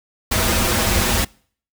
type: noise with comb filter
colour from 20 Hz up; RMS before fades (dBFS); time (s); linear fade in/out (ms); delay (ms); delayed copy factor
pink; -18; 0.31-1.25; 10; 6.9; -1
effects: noise-tail reverb RT60 0.5 s tail -25 dB re dry